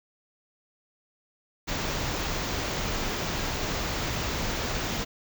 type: band-stop noise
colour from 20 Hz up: pink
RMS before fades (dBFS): -30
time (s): 1.67-5.05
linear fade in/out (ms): 20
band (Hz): 7300 to 15000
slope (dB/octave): 96
effects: none